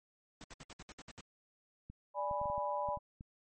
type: noise bursts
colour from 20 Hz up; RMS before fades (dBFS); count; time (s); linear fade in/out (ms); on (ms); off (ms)
pink; -50; 9; 0.41-1.208; 0; 30; 66
type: clicks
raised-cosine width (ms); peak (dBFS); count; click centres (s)
5; -36; 9; 1.9 / 2.312 / 2.415 / 2.457 / 2.5 / 2.58 / 2.888 / 2.973 / 3.209
type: chord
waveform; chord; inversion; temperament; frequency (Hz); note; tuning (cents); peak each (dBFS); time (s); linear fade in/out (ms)
sine; G# diminished; second; equal; 587.3 / 830.6 / 987.8; D5 / G#5 / B5; 0 / 0 / 0; -38 / -39 / -37; 2.14-2.99; 50
effects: MP3 32 kbps